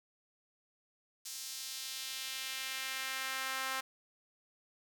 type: tone with high-pass filter sweep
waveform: sawtooth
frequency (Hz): 264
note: C4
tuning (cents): +16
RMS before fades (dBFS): -40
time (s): 1.25-3.81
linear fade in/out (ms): 10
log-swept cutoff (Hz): 5700 to 1200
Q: 1.2
effects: none